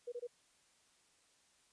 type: tone bursts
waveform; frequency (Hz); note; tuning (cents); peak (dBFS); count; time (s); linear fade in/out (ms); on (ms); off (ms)
sine; 483.5; B4; -37; -40; 3; 0.07-0.272; 10; 52; 23
effects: white hiss -71 dBFS RMS until 1.72 s + resampled to 22050 Hz